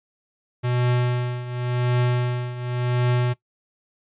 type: tone with tremolo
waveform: square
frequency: 123.2 Hz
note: B2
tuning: 4 cents flat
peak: -18 dBFS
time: 0.63-3.34 s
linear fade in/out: 20 ms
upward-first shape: triangle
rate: 0.91 Hz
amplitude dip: 80%
effects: noise-tail reverb RT60 0.1 s tail -19 dB re dry + resampled to 8000 Hz